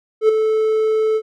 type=tone with ADSR envelope; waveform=triangle; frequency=436.9 Hz; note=A4; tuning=12 cents flat; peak=-5 dBFS; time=0.21-1.22 s; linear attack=80 ms; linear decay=6 ms; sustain=-7 dB; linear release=59 ms; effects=none

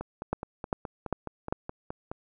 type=two click trains; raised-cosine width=1 ms; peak=-13 / -21 dBFS; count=4 / 11; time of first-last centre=0.33-1.525 / 0.01-2.115 s; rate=2.51 / 4.75 Hz; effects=none

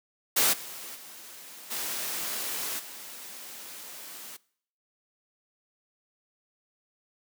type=noise with level steps; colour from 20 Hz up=white; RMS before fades=-23 / -41 / -46 / -33 / -43 dBFS; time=0.36-4.37 s; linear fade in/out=10 ms; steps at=0.52 / 0.94 / 1.7 / 2.78 s; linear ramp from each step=20 ms; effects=noise-tail reverb RT60 0.6 s tail -22 dB re dry + high-pass 200 Hz 12 dB/octave

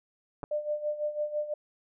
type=clicks; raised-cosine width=1 ms; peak=-24 / -23 dBFS; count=2; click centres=0.432 / 0.439 s
type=tone with tremolo; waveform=sine; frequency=598 Hz; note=D5; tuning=31 cents sharp; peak=-26 dBFS; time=0.51-1.54 s; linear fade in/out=5 ms; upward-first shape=sine; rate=6 Hz; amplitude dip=75%
effects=none

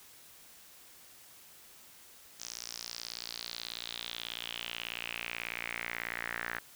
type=tone with band-pass filter sweep; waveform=sawtooth; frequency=58.3 Hz; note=A#1; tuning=1 cent sharp; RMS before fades=-41 dBFS; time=2.39-6.6 s; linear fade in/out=20 ms; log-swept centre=6000 to 1700 Hz; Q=4.4; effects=white hiss -56 dBFS RMS until 6.75 s

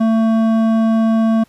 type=tone with hard clipping; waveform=sine; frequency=223.7 Hz; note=A3; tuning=29 cents sharp; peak=-13 dBFS; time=0-1.44 s; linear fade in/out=10 ms; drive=10 dB; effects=pink hiss -54 dBFS RMS until 1.48 s + resampled to 32000 Hz

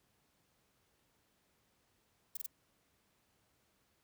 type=noise bursts; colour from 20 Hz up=violet; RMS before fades=-40 dBFS; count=3; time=2.35-2.463 s; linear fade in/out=5 ms; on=21 ms; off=25 ms; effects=pink hiss -75 dBFS RMS until 4.03 s + high-pass 60 Hz 12 dB/octave

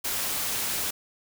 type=noise; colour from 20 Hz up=white; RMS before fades=-29 dBFS; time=0.04-0.91 s; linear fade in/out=10 ms; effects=none

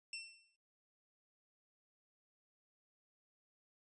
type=tone with exponential decay; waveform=20% pulse; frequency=2695 Hz; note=E7; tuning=38 cents sharp; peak=-37 dBFS; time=0.13-0.56 s; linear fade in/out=2 ms; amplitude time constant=92 ms; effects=noise-tail reverb RT60 0.2 s tail -18 dB re dry + resampled to 22050 Hz

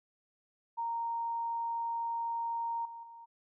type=tone with level steps; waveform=sine; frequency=928 Hz; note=A#5; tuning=8 cents flat; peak=-32 / -43 / -48 dBFS; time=0.77-3.26 s; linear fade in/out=20 ms; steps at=2.85 / 3.03 s; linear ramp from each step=5 ms; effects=none

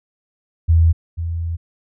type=tone pair in turn; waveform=sine; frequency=82.41 / 83.71 Hz; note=E2 / E2; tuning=0 / +27 cents; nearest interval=unison; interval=27 cents; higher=second; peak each=-9 / -20 dBFS; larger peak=first; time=0.68-0.93 / 1.17-1.57 s; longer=second; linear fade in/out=20 ms; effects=none

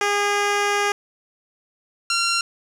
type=tone pair in turn; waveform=10% pulse; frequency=408.2 / 1376.1 Hz; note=G#4 / F6; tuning=-30 / -26 cents; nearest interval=octave + major sixth; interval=2104 cents; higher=second; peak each=-10 dBFS; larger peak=neither; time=0.01-0.92 / 2.1-2.41 s; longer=first; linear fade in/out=2 ms; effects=low-pass 8000 Hz 12 dB/octave + 7-bit

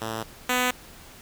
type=tone pair in turn; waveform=5% pulse; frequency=111.3 / 249.9 Hz; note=A2 / B3; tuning=+20 / +21 cents; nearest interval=octave + major second; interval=1401 cents; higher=second; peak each=-18 / -10 dBFS; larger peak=second; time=0.01-0.23 / 0.49-0.71 s; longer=neither; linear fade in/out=5 ms; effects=pink hiss -47 dBFS RMS until 1.21 s

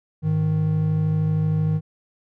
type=tone pair together; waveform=triangle; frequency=103.4 / 156.4 Hz; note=G#2 / D#3; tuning=-7 / +9 cents; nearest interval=perfect fifth; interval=716 cents; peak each=-23 / -17 dBFS; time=0.22-1.81 s; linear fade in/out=50 ms; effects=none

